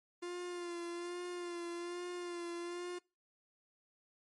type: tone with vibrato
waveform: 45% pulse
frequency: 349.2 Hz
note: F4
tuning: in tune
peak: -40 dBFS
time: 0.22-2.99 s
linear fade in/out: 10 ms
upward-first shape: sine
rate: 1.2 Hz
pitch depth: 30 cents each way
effects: noise-tail reverb RT60 0.3 s tail -25 dB re dry + MP3 48 kbps